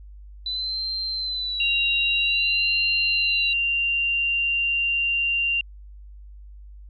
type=tone with vibrato; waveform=sine; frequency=3983 Hz; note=B7; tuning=14 cents sharp; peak=-25 dBFS; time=0.46-3.53 s; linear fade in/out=2 ms; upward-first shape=sine; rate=0.51 Hz; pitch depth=69 cents each way
type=tone; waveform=sine; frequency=2776 Hz; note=F7; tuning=11 cents flat; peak=-20 dBFS; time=1.6-5.61 s; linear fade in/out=2 ms
effects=added 50 Hz sine -40 dBFS peak until 6.89 s